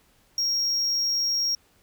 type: tone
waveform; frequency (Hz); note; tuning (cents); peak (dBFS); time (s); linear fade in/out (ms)
triangle; 5588; F8; 0; -21; 0.38-1.55; 2
effects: pink hiss -62 dBFS RMS until 1.82 s